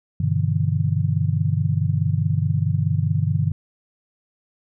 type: chord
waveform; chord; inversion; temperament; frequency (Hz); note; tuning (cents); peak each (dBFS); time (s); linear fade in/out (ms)
sine; E minor seventh; first; just; 98.89 / 123.61 / 148.33 / 164.81; G2 / B2 / D3 / E3; +16 / +2 / +18 / 0; -22 / -24 / -22 / -26; 0.2-3.52; 5
effects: none